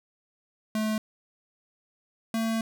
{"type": "tone pair in turn", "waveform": "square", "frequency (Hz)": [216.5, 224.9], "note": ["A3", "A3"], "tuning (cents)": [-28, 38], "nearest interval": "minor second", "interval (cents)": 66, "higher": "second", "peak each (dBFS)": -26, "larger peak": "neither", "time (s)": [[0.75, 0.98], [2.34, 2.61]], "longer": "second", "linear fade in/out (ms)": 2, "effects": []}